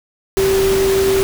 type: tone in noise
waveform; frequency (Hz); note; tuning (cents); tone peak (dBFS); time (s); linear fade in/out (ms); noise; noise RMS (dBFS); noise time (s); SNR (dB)
sine; 387; G4; -22; -12; 0.37-1.23; 0; pink; -22; 0.37-1.23; +7
effects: none